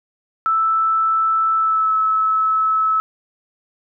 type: tone with pitch glide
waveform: sine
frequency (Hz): 1318.5 to 1299.6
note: E6 to E6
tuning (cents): 0 to -25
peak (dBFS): -14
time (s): 0.46-3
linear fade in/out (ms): 0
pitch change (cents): -25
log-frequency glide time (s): 1.56-1.94
effects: none